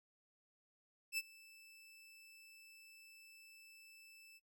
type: tone with ADSR envelope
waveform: sawtooth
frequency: 2637 Hz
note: E7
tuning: in tune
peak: -32 dBFS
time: 1.12-4.4 s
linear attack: 59 ms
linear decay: 36 ms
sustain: -24 dB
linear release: 35 ms
effects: noise-tail reverb RT60 0.1 s tail -21 dB re dry